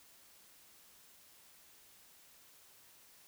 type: silence
effects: white hiss -62 dBFS RMS until 3.27 s